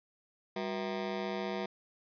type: ring-modulated tone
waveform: 20% pulse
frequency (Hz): 284.1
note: C#4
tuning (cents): +43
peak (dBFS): -26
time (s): 0.56-1.66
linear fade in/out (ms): 5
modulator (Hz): 84.6
effects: resampled to 11025 Hz